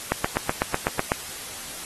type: click train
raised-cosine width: 0.5 ms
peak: -6 dBFS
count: 9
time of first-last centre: 0.12-1.119 s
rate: 8.01 Hz
effects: white hiss -36 dBFS RMS until 1.85 s + AAC 32 kbps